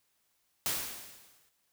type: noise with exponential decay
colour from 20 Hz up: white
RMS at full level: -30 dBFS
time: 0.66-1.49 s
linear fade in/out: 0 ms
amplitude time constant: 180 ms
effects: white hiss -75 dBFS RMS until 1.72 s